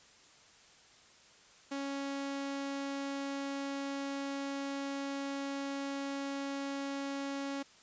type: tone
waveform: sawtooth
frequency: 277.2 Hz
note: C#4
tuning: in tune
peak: -32 dBFS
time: 1.71-7.63 s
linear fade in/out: 10 ms
effects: white hiss -60 dBFS RMS until 7.82 s + resampled to 16000 Hz